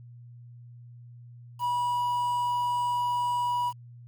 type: tone with quantisation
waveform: triangle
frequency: 973 Hz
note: B5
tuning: 26 cents flat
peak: -23 dBFS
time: 1.59-3.73 s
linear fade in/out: 50 ms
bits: 8
effects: added 120 Hz sine -45 dBFS peak until 4.07 s